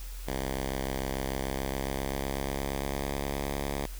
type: tone with pitch glide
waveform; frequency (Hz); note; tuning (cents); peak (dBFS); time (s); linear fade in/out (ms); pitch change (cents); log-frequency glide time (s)
5% pulse; 66.7 to 69.98; C2 to C#2; +34 to +17; -20; 0.27-3.86; 5; +83; 1.22-3.39
effects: added 42 Hz sine -37 dBFS peak until 3.99 s + white hiss -49 dBFS RMS until 3.99 s